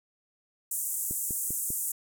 pink band-pass noise, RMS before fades -32 dBFS, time 0.71-1.92 s, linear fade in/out 5 ms, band 7300 to 16000 Hz, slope 48 dB/octave
click train, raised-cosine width 3 ms, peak -26 dBFS, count 4, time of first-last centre 1.11-1.704 s, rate 5.05 Hz
effects none

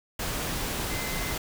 sine tone in noise, 2062 Hz, C7, 26 cents flat, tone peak -38 dBFS, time 0.9-1.33 s, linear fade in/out 5 ms, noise pink, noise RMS -31 dBFS, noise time 0.19-1.38 s, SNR -10 dB, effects none

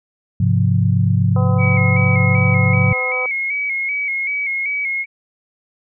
sine chord, F minor, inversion first, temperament equal with one note detuned, 102.63 / 130.81 / 174.61 Hz, Ab2 / C3 / F3, -20 / 0 / 0 cents, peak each -15 / -17 / -18 dBFS, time 0.4-2.93 s, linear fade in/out 5 ms
harmonic tone, 253.9 Hz, B3, 48 cents sharp, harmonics 2 / 3 / 4 / 5, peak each -24 / -29 / -30 / -30 dBFS, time 1.36-3.26 s, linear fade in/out 2 ms
sine tone with vibrato, 2217 Hz, C#7, in tune, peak -18 dBFS, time 1.58-5.06 s, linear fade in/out 50 ms, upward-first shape square, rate 2.6 Hz, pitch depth 45 cents each way
effects none

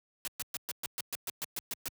white noise bursts, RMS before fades -36 dBFS, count 12, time 0.25-1.882 s, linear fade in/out 0 ms, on 26 ms, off 120 ms, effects high-pass 80 Hz 12 dB/octave

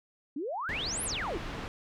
sine exponential two-way sweep, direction up then down, 261.6 to 11480 to 287.9 Hz, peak -32 dBFS, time 0.36-1.38 s, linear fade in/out 5 ms, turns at 1.04 s
pink low-pass noise, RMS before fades -39 dBFS, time 0.69-1.68 s, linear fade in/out 0 ms, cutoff 3100 Hz, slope 12 dB/octave
effects none

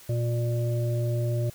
harmonic tone, 118.7 Hz, A#2, 32 cents sharp, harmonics 1 / 3 / 5, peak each -24 / -35 / -34 dBFS, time 0.09-1.5 s, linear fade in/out 5 ms, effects white hiss -50 dBFS RMS until 1.54 s

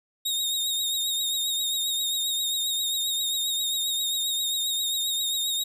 sawtooth tone with vibrato, 3729 Hz, A#7, in tune, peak -22 dBFS, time 0.25-5.64 s, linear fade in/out 10 ms, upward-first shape triangle, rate 7.5 Hz, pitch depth 49 cents each way, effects none

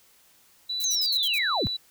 sine tone with vibrato, 3951 Hz, B7, in tune, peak -27 dBFS, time 0.69-1.77 s, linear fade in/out 10 ms, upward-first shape triangle, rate 2.4 Hz, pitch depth 11 cents each way
violet noise bursts, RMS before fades -34 dBFS, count 6, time 0.8-1.384 s, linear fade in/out 2 ms, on 49 ms, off 58 ms
sine linear sweep, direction down, 6490 to 31.09 Hz, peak -24 dBFS, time 0.84-1.67 s, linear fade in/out 0 ms
effects white hiss -59 dBFS RMS until 1.9 s

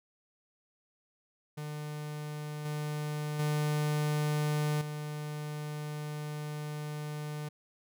45% pulse tone with level steps, 150 Hz, D3, 37 cents sharp, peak -37 / -33 / -28 / -36 dBFS, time 1.57-7.49 s, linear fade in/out 10 ms, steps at 2.65 / 3.39 / 4.81 s, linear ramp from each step 5 ms, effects none

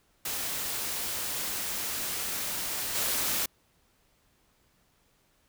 white noise with level steps, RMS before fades -33 / -29 dBFS, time 0.25-3.46 s, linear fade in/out 5 ms, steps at 2.94 s, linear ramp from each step 20 ms, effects pink hiss -68 dBFS RMS until 5.48 s

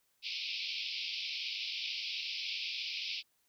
pink band-pass noise, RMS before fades -39 dBFS, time 0.22-3.23 s, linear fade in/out 50 ms, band 2300 to 5300 Hz, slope 96 dB/octave, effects white hiss -75 dBFS RMS until 3.48 s

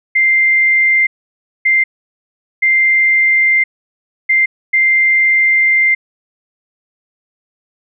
sine tone bursts at uneven times, 2093 Hz, C7, in tune, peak -8 dBFS, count 5, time 0.15-1.07 / 1.65-1.84 / 2.62-3.64 / 4.29-4.46 / 4.73-5.95 s, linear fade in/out 10 ms, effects none

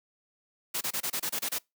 white noise bursts, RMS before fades -31 dBFS, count 9, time 0.74-1.587 s, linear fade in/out 10 ms, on 71 ms, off 26 ms, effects noise-tail reverb RT60 0.2 s tail -25 dB re dry + high-pass 150 Hz 12 dB/octave

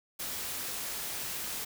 white noise, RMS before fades -37 dBFS, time 0.19-1.65 s, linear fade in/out 10 ms, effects none

